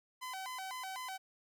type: tone with vibrato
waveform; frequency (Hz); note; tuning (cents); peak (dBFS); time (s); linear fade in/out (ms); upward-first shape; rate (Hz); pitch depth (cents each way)
sawtooth; 880; A5; 0; -37; 0.21-1.18; 20; square; 4; 250
effects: none